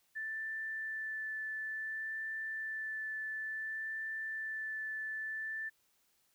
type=tone with vibrato; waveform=sine; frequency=1760 Hz; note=A6; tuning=in tune; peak=-37 dBFS; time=0.15-5.7 s; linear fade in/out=20 ms; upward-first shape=sine; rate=0.57 Hz; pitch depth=10 cents each way; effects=white hiss -74 dBFS RMS until 6.34 s